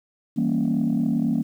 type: chord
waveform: sine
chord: E diminished seventh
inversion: none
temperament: equal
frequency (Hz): 164.81 / 196 / 233.1 / 277.2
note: E3 / G3 / Bb3 / Db4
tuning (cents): 0 / 0 / 0 / 0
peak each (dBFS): -26 / -26 / -21 / -25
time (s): 0.36-1.43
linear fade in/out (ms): 20
effects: tanh soft clip ceiling -14 dBFS + 9-bit